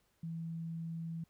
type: tone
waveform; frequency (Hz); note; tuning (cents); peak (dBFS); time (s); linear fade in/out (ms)
sine; 164.81; E3; 0; -38; 0.23-1.24; 5
effects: pink hiss -75 dBFS RMS until 1.29 s